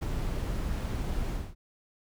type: noise with ADSR envelope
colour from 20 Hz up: brown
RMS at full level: -29 dBFS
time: 0.01-1.55 s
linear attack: 19 ms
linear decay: 7 ms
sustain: -2 dB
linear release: 230 ms
effects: none

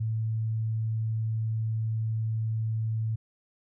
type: tone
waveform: sine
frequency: 111 Hz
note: A2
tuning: 16 cents sharp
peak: -26 dBFS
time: 0-3.16 s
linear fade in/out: 10 ms
effects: none

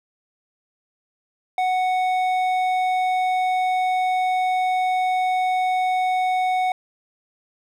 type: tone with hard clipping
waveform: sine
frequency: 740 Hz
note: F#5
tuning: in tune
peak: -20 dBFS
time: 1.58-6.72 s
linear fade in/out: 2 ms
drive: 8 dB
effects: none

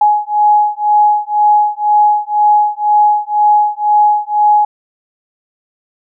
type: beating tone pair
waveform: sine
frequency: 837 / 839 Hz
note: G#5 / G#5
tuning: +13 / +17 cents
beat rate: 2 Hz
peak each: -11 dBFS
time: 0.01-4.65 s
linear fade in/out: 5 ms
effects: none

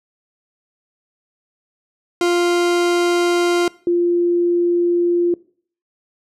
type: tone pair in turn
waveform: 40% pulse / sine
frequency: 349.2 / 347.7 Hz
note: F4 / F4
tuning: 0 / -8 cents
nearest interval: unison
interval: 8 cents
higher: first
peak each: -13 dBFS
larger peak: neither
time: 2.21-3.68 / 3.87-5.34 s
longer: neither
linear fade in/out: 2 ms
effects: noise-tail reverb RT60 0.5 s tail -22 dB re dry + low-pass 9000 Hz 12 dB/octave

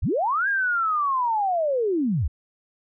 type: linear two-way sweep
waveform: sine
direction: up then down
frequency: 31.12 to 1645 to 52.3 Hz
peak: -20 dBFS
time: 0.02-2.28 s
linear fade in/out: 10 ms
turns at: 0.48 s
effects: none

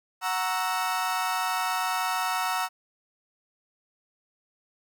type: chord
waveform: 35% pulse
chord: F# dominant seventh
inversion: none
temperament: equal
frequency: 740 / 932.3 / 1108.7 / 1318.5 Hz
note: F#5 / A#5 / C#6 / E6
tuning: 0 / 0 / 0 / 0 cents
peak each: -29 / -29 / -34 / -29 dBFS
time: 0.21-2.69 s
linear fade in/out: 50 ms
effects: none

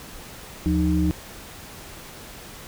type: tone cluster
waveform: sine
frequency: 77 / 175.6 / 308.4 Hz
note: D#2 / F3 / D#4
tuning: -17 / +10 / -15 cents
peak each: -22 dBFS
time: 0.66-1.11 s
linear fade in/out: 0 ms
effects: tanh soft clip ceiling -9 dBFS + pink hiss -41 dBFS RMS until 2.67 s

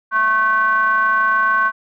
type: ring-modulated tone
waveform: triangle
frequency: 216.1 Hz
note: A3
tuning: 31 cents flat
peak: -8 dBFS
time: 0.11-1.72 s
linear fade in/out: 50 ms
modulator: 1310 Hz
effects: none

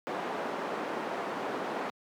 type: band-pass noise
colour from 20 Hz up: white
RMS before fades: -35 dBFS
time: 0.07-1.9 s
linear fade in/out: 0 ms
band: 230 to 920 Hz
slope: 12 dB/octave
effects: high-pass 150 Hz 12 dB/octave

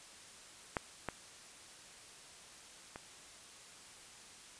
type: clicks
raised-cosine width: 0.5 ms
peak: -18 / -21 / -29 dBFS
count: 3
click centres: 0.768 / 1.087 / 2.959 s
effects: white hiss -55 dBFS RMS until 4.59 s + resampled to 22050 Hz

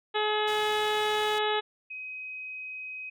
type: harmonic tone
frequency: 424.7 Hz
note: G#4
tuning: 39 cents sharp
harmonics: 1 / 2 / 3 / 4 / 5 / 6 / 7 / 8 / 9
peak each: -29 / -30 / -35 / -35 / -39 / -40 / -37 / -37 / -38 dBFS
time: 0.14-1.61 s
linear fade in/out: 20 ms
type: low-pass noise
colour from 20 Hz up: white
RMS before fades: -44 dBFS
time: 0.47-1.39 s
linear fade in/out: 10 ms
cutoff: 7100 Hz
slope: 12 dB/octave
type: tone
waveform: sine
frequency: 2524 Hz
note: D#7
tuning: 24 cents sharp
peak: -36 dBFS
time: 1.9-3.1 s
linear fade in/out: 10 ms
effects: none

